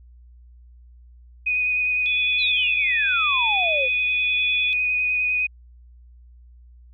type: tone with vibrato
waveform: sine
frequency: 2489 Hz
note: D#7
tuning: in tune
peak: -19 dBFS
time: 1.46-5.47 s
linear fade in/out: 10 ms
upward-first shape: sine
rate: 9.9 Hz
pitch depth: 16 cents each way
type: tone with tremolo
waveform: sine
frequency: 3432 Hz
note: A7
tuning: 44 cents flat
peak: -25 dBFS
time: 2.06-4.73 s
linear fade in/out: 0 ms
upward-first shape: sine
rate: 0.91 Hz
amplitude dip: 60%
type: exponential sweep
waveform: sine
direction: down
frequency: 4214 to 493.9 Hz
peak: -24 dBFS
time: 2.38-3.89 s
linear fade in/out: 50 ms
effects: added 60 Hz sine -45 dBFS peak until 6.93 s